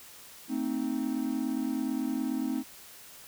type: chord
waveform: triangle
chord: A diminished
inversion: none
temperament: equal with one note detuned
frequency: 224.1 / 261.6 / 311.1 Hz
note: A3 / C4 / Eb4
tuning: +32 / 0 / 0 cents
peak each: -33 / -29 / -32 dBFS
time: 0.48-2.64 s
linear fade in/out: 50 ms
effects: white hiss -50 dBFS RMS until 3.27 s